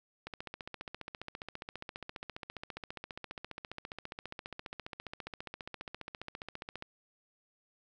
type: click train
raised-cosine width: 0.3 ms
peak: -25 dBFS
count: 98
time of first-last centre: 0.27-6.824 s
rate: 14.8 Hz
effects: none